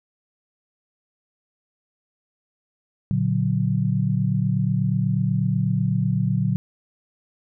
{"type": "chord", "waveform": "sine", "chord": "Bb augmented", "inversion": "none", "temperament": "equal with one note detuned", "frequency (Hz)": [116.54, 144.64, 185], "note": ["Bb2", "D3", "F#3"], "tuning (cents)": [0, -26, 0], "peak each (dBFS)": -23, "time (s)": [3.11, 6.56], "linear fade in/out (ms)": 0, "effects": []}